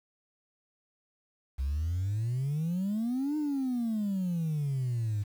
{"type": "exponential two-way sweep", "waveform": "sine", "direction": "up then down", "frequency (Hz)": [64, 307.8, 100.4], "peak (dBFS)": -26, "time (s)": [1.58, 5.24], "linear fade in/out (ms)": 20, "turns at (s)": 3.37, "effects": ["tanh soft clip ceiling -26 dBFS", "9-bit"]}